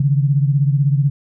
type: beating tone pair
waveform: sine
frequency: 138.59 / 154.59 Hz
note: C#3 / D#3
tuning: 0 / -11 cents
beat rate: 16 Hz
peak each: -13 / -19 dBFS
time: 0-1.1 s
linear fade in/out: 5 ms
effects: none